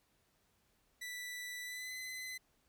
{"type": "tone with pitch glide", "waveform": "sawtooth", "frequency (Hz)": [1974, 2027], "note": ["B6", "B6"], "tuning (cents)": [-1, 45], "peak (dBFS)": -39, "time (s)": [1.01, 2.38], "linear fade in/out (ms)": 10, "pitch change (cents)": 46, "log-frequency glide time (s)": [1.63, 1.94], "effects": ["pink hiss -75 dBFS RMS until 2.68 s"]}